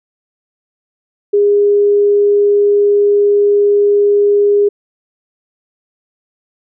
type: tone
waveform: sine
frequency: 408.7 Hz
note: G#4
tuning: 28 cents flat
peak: -7 dBFS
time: 1.33-4.69 s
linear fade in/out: 10 ms
effects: none